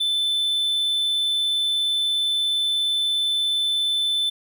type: tone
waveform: triangle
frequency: 3523 Hz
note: A7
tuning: 1 cent sharp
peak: -18 dBFS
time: 0-4.3 s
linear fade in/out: 10 ms
effects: 10-bit